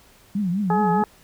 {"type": "tone with vibrato", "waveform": "sine", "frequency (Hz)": 190, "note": "F#3", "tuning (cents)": 46, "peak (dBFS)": -20, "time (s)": [0.35, 1.03], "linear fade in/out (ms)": 5, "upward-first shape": "triangle", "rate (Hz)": 4.9, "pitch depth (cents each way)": 210}
{"type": "harmonic tone", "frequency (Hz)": 423.4, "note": "G#4", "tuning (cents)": 33, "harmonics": [1, 2, 3, 4], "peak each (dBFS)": [-25, -20, -29, -36], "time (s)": [0.7, 1.04], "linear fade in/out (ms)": 2}
{"effects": ["pink hiss -53 dBFS RMS until 1.23 s"]}